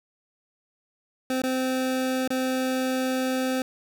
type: tone with dropouts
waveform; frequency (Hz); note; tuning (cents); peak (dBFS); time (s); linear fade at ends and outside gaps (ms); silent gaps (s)
25% pulse; 258.9; C4; -18; -20; 1.3-3.62; 2; 1.419-1.436 / 2.277-2.304
effects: 10-bit